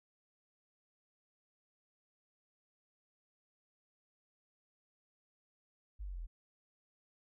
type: exponential sweep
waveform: sine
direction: down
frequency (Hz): 52.6 to 38.89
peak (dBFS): -40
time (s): 5.99-6.27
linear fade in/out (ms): 20
effects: none